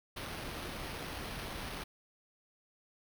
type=noise with sample-and-hold; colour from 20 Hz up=pink; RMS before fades=-42 dBFS; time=0.16-1.84 s; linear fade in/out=10 ms; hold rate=7350 Hz; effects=none